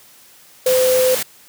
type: tone in noise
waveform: sine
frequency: 511 Hz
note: C5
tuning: 41 cents flat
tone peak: -12 dBFS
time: 0.66-1.15 s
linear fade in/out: 5 ms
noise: white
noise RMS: -22 dBFS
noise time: 0.66-1.23 s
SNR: +7 dB
effects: white hiss -47 dBFS RMS until 1.48 s + high-pass 80 Hz 12 dB/octave